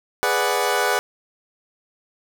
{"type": "chord", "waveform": "20% pulse", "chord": "G# half-diminished seventh", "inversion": "none", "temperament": "equal", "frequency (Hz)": [415.3, 493.9, 587.3, 740], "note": ["G#4", "B4", "D5", "F#5"], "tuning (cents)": [0, 0, 0, 0], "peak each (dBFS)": [-19, -19, -21, -19], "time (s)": [0.23, 0.99], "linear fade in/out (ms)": 0, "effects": []}